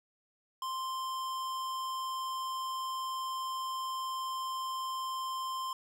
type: tone with hard clipping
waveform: sine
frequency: 1046.5 Hz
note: C6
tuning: in tune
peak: -36 dBFS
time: 0.62-5.73 s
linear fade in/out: 2 ms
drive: 18 dB
effects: none